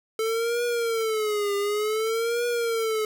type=tone with vibrato; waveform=square; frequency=440 Hz; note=A4; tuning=in tune; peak=-24 dBFS; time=0.19-3.05 s; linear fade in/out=2 ms; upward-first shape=triangle; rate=0.55 Hz; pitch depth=160 cents each way; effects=none